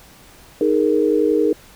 sine chord, D# suspended fourth, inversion none, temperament equal, 311.1 / 415.3 / 466.2 Hz, D#4 / G#4 / A#4, 0 / 0 / 0 cents, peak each -18 dBFS, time 0.61-1.53 s, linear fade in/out 2 ms, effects pink hiss -46 dBFS RMS until 1.75 s

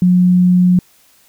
sine tone, 180.2 Hz, F#3, 45 cents flat, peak -7 dBFS, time 0.02-0.79 s, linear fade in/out 2 ms, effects white hiss -51 dBFS RMS until 1.28 s

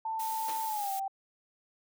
sine tone with pitch glide, 889 to 778.4 Hz, A5 to G5, +18 to -12 cents, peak -31 dBFS, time 0.05-1.08 s, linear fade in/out 5 ms, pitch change -230 cents, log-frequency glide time 0.66-0.92 s
blue noise, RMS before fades -41 dBFS, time 0.19-1 s, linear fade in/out 10 ms
pink noise with exponential decay, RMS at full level -39 dBFS, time 0.48-0.81 s, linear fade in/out 5 ms, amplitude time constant 71 ms
effects high-pass 400 Hz 12 dB/octave

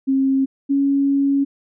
sine tone pair in turn, 268.6 / 277.9 Hz, C4 / C#4, +46 / +4 cents, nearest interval minor second, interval 58 cents, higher second, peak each -14 dBFS, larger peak neither, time 0.07-0.46 / 0.69-1.45 s, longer second, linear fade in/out 20 ms, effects none

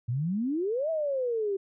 sine exponential two-way sweep, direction up then down, 112.6 to 659.3 to 382.9 Hz, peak -26 dBFS, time 0.08-1.57 s, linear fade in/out 10 ms, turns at 0.9 s, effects none

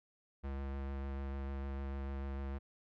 square tone with vibrato, 68.5 Hz, C#2, 20 cents flat, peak -39 dBFS, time 0.43-2.59 s, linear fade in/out 20 ms, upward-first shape sine, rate 6.7 Hz, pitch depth 14 cents each way, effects low-pass 2000 Hz 12 dB/octave

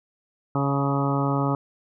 harmonic tone with a mistuned harmonic, 139.3 Hz, C#3, 9 cents sharp, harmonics 1 / 2 / 3 / 4 / 5 / 6 / 7 / 8 / 9, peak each -24 / -26 / -32 / -32 / -34 / -32 / -34 / -34 / -31 dBFS, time 0.55-1.55 s, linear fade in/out 2 ms, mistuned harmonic 6, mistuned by +20 cents, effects none

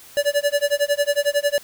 square tone with tremolo, 577 Hz, D5, 31 cents flat, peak -15 dBFS, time 0.17-1.58 s, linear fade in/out 0 ms, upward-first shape sine, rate 11 Hz, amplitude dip 100%, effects white hiss -45 dBFS RMS until 1.63 s

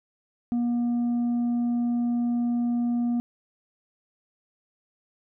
sine tone with tanh clipping, 239.2 Hz, A#3, 45 cents sharp, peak -23 dBFS, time 0.52-3.2 s, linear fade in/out 0 ms, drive 3 dB, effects none

